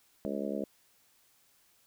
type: harmonic tone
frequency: 70 Hz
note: C#2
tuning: 18 cents sharp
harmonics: 3 / 4 / 5 / 6 / 7 / 8 / 9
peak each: -37 / -39 / -41 / -42 / -41 / -40 / -42 dBFS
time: 0.25-0.64 s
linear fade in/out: 0 ms
effects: white hiss -67 dBFS RMS until 1.86 s